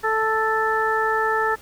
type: harmonic tone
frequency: 440 Hz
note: A4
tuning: in tune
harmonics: 1 / 2 / 3 / 4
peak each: -24 / -24 / -24 / -24 dBFS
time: 0.03-1.56 s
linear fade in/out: 20 ms
effects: pink hiss -47 dBFS RMS until 1.61 s